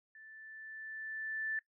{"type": "tone with level ramp", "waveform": "sine", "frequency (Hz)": 1760, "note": "A6", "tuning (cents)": 0, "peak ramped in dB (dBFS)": [-53, -33], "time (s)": [0.15, 1.59], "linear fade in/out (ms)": 2, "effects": ["noise-tail reverb RT60 0.1 s tail -20 dB re dry"]}